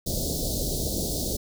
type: band-stop noise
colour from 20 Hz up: pink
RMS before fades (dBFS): -28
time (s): 0.06-1.37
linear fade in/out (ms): 10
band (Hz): 650 to 3900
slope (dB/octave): 48
effects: none